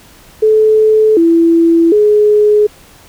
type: tone with pitch steps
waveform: sine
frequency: 433.8 / 333.2 / 420.2 Hz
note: A4 / E4 / G#4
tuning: -25 / +19 / +20 cents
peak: -5 dBFS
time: 0.42-2.67 s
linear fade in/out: 10 ms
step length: 750 ms
effects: pink hiss -41 dBFS RMS until 3.08 s